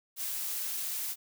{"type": "noise", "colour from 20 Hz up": "blue", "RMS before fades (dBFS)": -35, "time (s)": [0.16, 1.16], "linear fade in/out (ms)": 50, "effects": []}